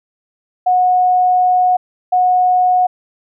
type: tone bursts at uneven times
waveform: sine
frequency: 730 Hz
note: F#5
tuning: 24 cents flat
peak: -9 dBFS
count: 2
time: 0.66-1.77 / 2.12-2.87 s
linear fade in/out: 10 ms
effects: none